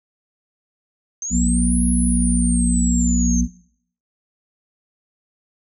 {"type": "linear two-way sweep", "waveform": "sine", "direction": "up then down", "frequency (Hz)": [6250, 10548, 6250], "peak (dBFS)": -24, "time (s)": [1.22, 3.41], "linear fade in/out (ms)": 2, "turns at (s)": 1.83}
{"type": "harmonic tone", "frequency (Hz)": 59.6, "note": "A#1", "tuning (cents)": 39, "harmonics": [1, 3, 4], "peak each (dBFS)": [-19, -19, -19], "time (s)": [1.3, 3.48], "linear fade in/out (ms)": 50}
{"effects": ["noise-tail reverb RT60 0.6 s tail -18 dB re dry"]}